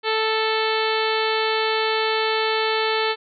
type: harmonic tone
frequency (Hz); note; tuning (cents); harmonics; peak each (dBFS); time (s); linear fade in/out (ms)
440; A4; 0; 1 / 2 / 3 / 4 / 5 / 6 / 7 / 8 / 9 / 10; -23 / -26 / -28 / -29 / -30 / -31 / -31 / -32 / -33 / -33; 0.03-3.16; 50
effects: none